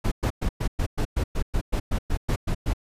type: noise bursts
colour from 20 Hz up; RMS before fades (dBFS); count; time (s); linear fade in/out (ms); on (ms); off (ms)
brown; -23; 15; 0.04-2.735; 10; 77; 110
effects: resampled to 32000 Hz